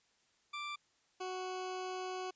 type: tone pair in turn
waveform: 20% pulse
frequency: 1176 / 370.4 Hz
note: D6 / F#4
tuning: +2 / +2 cents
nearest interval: octave + minor sixth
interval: 2000 cents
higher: first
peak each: -35 / -34 dBFS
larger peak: second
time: 0.53-0.76 / 1.2-2.31 s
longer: second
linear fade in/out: 10 ms
effects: white hiss -73 dBFS RMS until 2.35 s + resampled to 16000 Hz